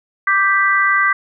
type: chord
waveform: sine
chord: G major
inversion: second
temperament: equal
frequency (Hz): 1174.7 / 1568 / 1975.5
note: D6 / G6 / B6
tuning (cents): 0 / 0 / 0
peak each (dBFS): -16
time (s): 0.27-1.13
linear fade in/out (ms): 5
effects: none